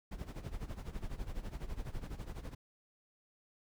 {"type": "noise with tremolo", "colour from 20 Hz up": "brown", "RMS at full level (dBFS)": -39, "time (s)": [0.11, 2.55], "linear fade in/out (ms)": 10, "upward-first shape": "sine", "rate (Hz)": 12, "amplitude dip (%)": 80, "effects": []}